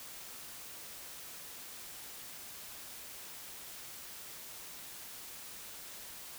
silence, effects white hiss -48 dBFS RMS until 6.38 s

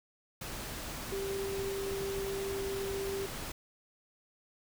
sine tone in noise, 392 Hz, G4, in tune, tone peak -34 dBFS, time 1.12-3.26 s, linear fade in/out 5 ms, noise pink, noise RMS -41 dBFS, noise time 0.41-3.52 s, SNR +4 dB, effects none

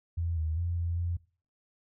sine tone with pitch steps, 84.4 / 79.1 / 86.2 / 85.2 / 86.4 Hz, E2 / D#2 / F2 / F2 / F2, +41 / +29 / -22 / -42 / -18 cents, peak -28 dBFS, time 0.17-1.17 s, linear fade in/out 10 ms, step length 200 ms, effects noise-tail reverb RT60 0.4 s tail -21 dB re dry

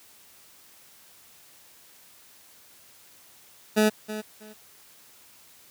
20% pulse tone with echo, 214.3 Hz, A3, 45 cents flat, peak -13 dBFS, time 3.76-3.9 s, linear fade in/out 20 ms, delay 320 ms, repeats 2, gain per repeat -13 dB, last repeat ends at 4.54 s, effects white hiss -54 dBFS RMS until 5.7 s + high-pass 60 Hz 12 dB/octave

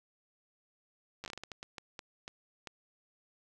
slowing click train, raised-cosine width 0.2 ms, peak -25 dBFS, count 14, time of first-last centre 1.24-2.673 s, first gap 9 ms, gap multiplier 1.37, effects none

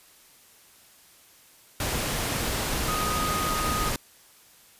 sine tone in noise, 1244.5 Hz, D#6, in tune, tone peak -28 dBFS, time 2.88-3.89 s, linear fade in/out 2 ms, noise pink, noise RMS -28 dBFS, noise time 1.8-3.96 s, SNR -3 dB, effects white hiss -55 dBFS RMS until 4.79 s + resampled to 32000 Hz

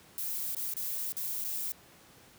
violet noise with dropouts, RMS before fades -35 dBFS, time 0.18-1.72 s, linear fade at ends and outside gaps 0 ms, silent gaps 0.548-0.567 / 0.738-0.767 / 1.122-1.168 / 1.441-1.448 s, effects pink hiss -57 dBFS RMS until 2.38 s + high-pass 80 Hz 12 dB/octave

